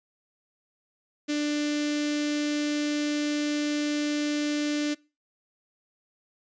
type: tone with notch filter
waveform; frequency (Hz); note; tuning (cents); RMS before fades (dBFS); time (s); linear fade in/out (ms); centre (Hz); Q
sawtooth; 295.8; D4; +13; -27; 1.28-4.95; 20; 940; 0.55
effects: noise-tail reverb RT60 0.3 s tail -23 dB re dry + resampled to 16000 Hz